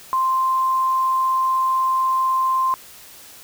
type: tone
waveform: sine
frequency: 1046 Hz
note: C6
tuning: 1 cent flat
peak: -16 dBFS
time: 0.13-2.74 s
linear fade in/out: 0 ms
effects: white hiss -43 dBFS RMS until 3.43 s